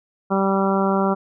harmonic tone, 194.5 Hz, G3, 13 cents flat, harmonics 1 / 2 / 3 / 4 / 5 / 6 / 7, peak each -20 / -23 / -25 / -26 / -27 / -28 / -28 dBFS, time 0.3-1.15 s, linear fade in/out 20 ms, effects none

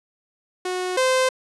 sawtooth tone pair in turn, 365.8 / 517.3 Hz, F#4 / C5, -20 / -20 cents, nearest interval tritone, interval 600 cents, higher second, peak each -20 / -13 dBFS, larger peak second, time 0.65-0.97 / 0.97-1.29 s, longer neither, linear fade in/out 5 ms, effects resampled to 24000 Hz

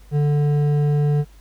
sine tone with hard clipping, 146.83 Hz, D3, in tune, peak -17 dBFS, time 0.11-1.25 s, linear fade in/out 50 ms, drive 8 dB, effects added 50 Hz sine -43 dBFS peak until 1.4 s + pink hiss -55 dBFS RMS until 1.4 s

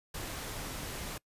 pink noise, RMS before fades -40 dBFS, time 0.14-1.18 s, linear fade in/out 5 ms, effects noise-tail reverb RT60 0.1 s tail -24 dB re dry + resampled to 32000 Hz

